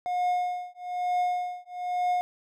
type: tone with tremolo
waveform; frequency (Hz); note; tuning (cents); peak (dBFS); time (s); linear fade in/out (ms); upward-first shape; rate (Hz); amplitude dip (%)
triangle; 719; F#5; -50; -20; 0.06-2.21; 0; triangle; 1.1; 100
effects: none